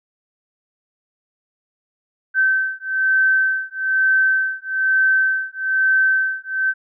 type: beating tone pair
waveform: sine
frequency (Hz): 1543 / 1544.1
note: G6 / G6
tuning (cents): -28 / -27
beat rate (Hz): 1.1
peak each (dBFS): -18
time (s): 2.34-6.74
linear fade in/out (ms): 50
effects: none